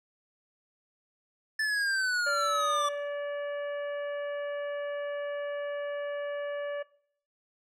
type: exponential sweep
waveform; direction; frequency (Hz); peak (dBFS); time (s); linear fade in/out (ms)
square; down; 1760 to 1158; -27; 1.59-2.89; 5
type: harmonic tone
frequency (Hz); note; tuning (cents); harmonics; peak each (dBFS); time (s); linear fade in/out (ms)
577; D5; -31; 1 / 2 / 3 / 4 / 5; -32 / -46 / -42 / -53 / -52; 2.26-6.83; 10
effects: noise-tail reverb RT60 0.6 s tail -20 dB re dry + low-pass 8000 Hz 12 dB/octave